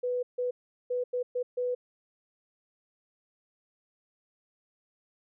sine tone bursts at uneven times, 494.9 Hz, B4, 4 cents sharp, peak -27 dBFS, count 6, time 0.03-0.23 / 0.38-0.51 / 0.9-1.04 / 1.13-1.23 / 1.35-1.43 / 1.57-1.75 s, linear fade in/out 10 ms, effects none

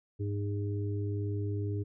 harmonic tone, 102 Hz, G#2, 31 cents flat, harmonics 1 / 3 / 4, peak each -31 / -40 / -40 dBFS, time 0.19-1.84 s, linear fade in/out 20 ms, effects none

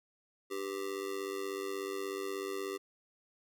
square tone with amplitude modulation, 392 Hz, G4, in tune, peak -33 dBFS, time 0.5-2.78 s, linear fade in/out 20 ms, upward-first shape sine, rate 96.5 Hz, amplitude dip 85%, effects none

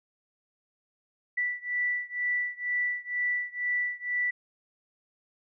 sine beating tone pair, 1966 / 1968.1 Hz, B6 / B6, -8 / -7 cents, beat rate 2.1 Hz, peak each -30 / -31 dBFS, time 1.37-4.31 s, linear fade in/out 10 ms, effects none

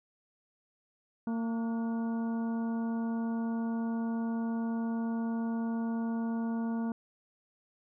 harmonic tone with a mistuned harmonic, 228.6 Hz, A#3, 34 cents flat, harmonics 1 / 2 / 3 / 4 / 5 / 6, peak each -30 / -45 / -46 / -46 / -52 / -52 dBFS, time 1.27-6.92 s, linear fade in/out 2 ms, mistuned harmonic 6, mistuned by +87 cents, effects none

